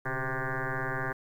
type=tone with frequency modulation; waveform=sine; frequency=784 Hz; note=G5; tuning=in tune; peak=-29 dBFS; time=0.05-1.13 s; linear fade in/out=10 ms; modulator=132 Hz; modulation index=7.7; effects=10-bit